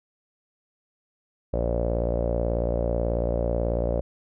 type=tone with low-pass filter; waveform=sawtooth; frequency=58.27 Hz; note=A#1; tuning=in tune; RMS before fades=-25 dBFS; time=1.53-4.01 s; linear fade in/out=5 ms; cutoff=560 Hz; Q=7.8; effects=none